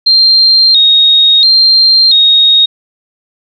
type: tone with vibrato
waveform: sine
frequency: 3952 Hz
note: B7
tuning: in tune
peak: -3 dBFS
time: 0.06-2.66 s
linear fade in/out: 10 ms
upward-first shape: square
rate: 0.73 Hz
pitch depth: 95 cents each way
effects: none